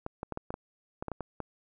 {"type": "clicks", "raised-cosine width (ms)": 1, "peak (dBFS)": -21, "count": 11, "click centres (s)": [0.064, 0.231, 0.323, 0.374, 0.505, 0.541, 1.025, 1.083, 1.117, 1.207, 1.403], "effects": []}